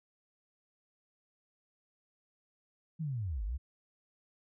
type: linear two-way sweep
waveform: sine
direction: down then up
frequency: 167.4 to 46.61 to 72 Hz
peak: -33 dBFS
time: 2.99-3.58 s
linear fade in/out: 20 ms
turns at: 3.44 s
effects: none